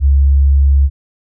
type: tone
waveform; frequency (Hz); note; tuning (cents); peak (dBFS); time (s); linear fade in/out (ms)
sine; 69.3; C#2; 0; -6; 0-0.9; 50
effects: none